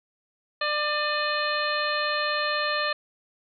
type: harmonic tone with a mistuned harmonic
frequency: 596 Hz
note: D5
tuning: 25 cents sharp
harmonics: 1 / 2 / 3 / 4 / 5 / 6 / 7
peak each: -30 / -29 / -29 / -34 / -37 / -37 / -32 dBFS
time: 0.61-2.93 s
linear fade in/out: 5 ms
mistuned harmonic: 4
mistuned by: +80 cents
effects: none